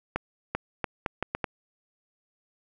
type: accelerating click train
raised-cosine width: 0.5 ms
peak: -12 dBFS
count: 7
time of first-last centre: 0.16-1.442 s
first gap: 390 ms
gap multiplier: 0.75
effects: none